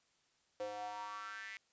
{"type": "tone with high-pass filter sweep", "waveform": "square", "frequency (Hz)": 103.83, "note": "G#2", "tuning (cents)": 0, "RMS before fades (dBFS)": -45, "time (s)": [0.6, 1.57], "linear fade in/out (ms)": 0, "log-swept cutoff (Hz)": [510, 2100], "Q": 6.3, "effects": ["white hiss -75 dBFS RMS until 1.72 s", "resampled to 16000 Hz"]}